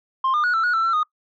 sine tone with pitch steps, 1056 / 1209 / 1457 / 1332 / 1452 / 1333 / 1347 / 1237 Hz, C6 / D6 / F#6 / E6 / F#6 / E6 / E6 / D#6, +16 / +50 / -27 / +18 / -33 / +19 / +37 / -10 cents, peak -15 dBFS, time 0.24-1.032 s, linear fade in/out 5 ms, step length 99 ms, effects noise-tail reverb RT60 0.1 s tail -23 dB re dry + tanh soft clip ceiling -16 dBFS

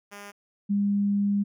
5% pulse / sine tone pair in turn, 203.1 / 202.1 Hz, G#3 / G#3, -38 / -47 cents, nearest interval unison, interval 9 cents, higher first, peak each -29 / -21 dBFS, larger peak second, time 0.11-0.32 / 0.69-1.44 s, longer second, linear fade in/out 20 ms, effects none

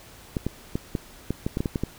clicks, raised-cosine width 3 ms, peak -12 dBFS, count 11, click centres 0.368 / 0.466 / 0.755 / 0.952 / 1.306 / 1.465 / 1.571 / 1.605 / 1.658 / 1.758 / 1.836 s, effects pink hiss -48 dBFS RMS until 1.98 s

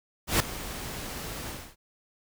pink noise with ADSR envelope, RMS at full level -21 dBFS, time 0.27-1.76 s, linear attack 130 ms, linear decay 5 ms, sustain -16 dB, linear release 280 ms, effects none

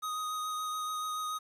square tone with vibrato, 1249 Hz, D#6, 6 cents sharp, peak -34 dBFS, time 0.02-1.39 s, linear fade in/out 20 ms, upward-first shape triangle, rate 7 Hz, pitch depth 16 cents each way, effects resampled to 32000 Hz + 10-bit

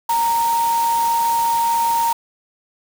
sine tone in noise, 928 Hz, A#5, 8 cents flat, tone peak -15 dBFS, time 0.09-2.13 s, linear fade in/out 5 ms, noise white, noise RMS -29 dBFS, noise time 0.09-2.13 s, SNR +11 dB, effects none

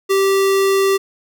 square tone, 389.9 Hz, G4, 9 cents flat, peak -13 dBFS, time 0.09-0.98 s, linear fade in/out 20 ms, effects none

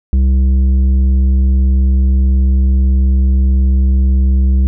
triangle tone with tanh clipping, 65.6 Hz, C2, 5 cents sharp, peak -9 dBFS, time 0.13-4.67 s, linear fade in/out 0 ms, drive 12 dB, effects none

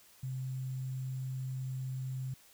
sine tone with sample-and-hold, 130.6 Hz, C3, 3 cents flat, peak -35 dBFS, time 0.23-2.34 s, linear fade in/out 5 ms, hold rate 7350 Hz, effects white hiss -61 dBFS RMS until 2.53 s

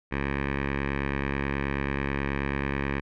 10% pulse tone with low-pass filter, 69.3 Hz, C#2, in tune, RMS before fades -29 dBFS, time 0.11-3.01 s, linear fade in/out 20 ms, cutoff 2100 Hz, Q 3.7, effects none

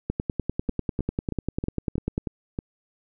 two click trains, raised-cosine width 3 ms, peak -15 / -12 dBFS, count 7 / 22, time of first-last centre 0.69-2.589 / 0.1-2.179 s, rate 3.16 / 10.1 Hz, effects none

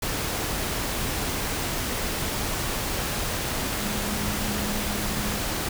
sine tone in noise, 207.7 Hz, G#3, in tune, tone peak -32 dBFS, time 3.78-5.39 s, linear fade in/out 5 ms, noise pink, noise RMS -28 dBFS, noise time 0.02-5.69 s, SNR -7 dB, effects none

